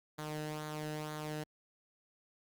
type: tone with flanger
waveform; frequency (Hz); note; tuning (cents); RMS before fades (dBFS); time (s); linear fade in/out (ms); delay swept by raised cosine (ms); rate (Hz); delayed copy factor
sawtooth; 152.6; D#3; -33; -41; 0.18-1.44; 10; 0.37 to 0.9; 2.1; -0.55
effects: Opus 48 kbps